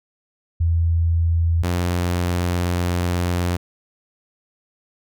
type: tone pair in turn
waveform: sine / sawtooth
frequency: 83.4 / 88.13 Hz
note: E2 / F2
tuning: +21 / +16 cents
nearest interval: minor second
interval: 95 cents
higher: second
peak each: -15 dBFS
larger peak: neither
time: 0.6-1.63 / 1.63-3.57 s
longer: second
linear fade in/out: 10 ms
effects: none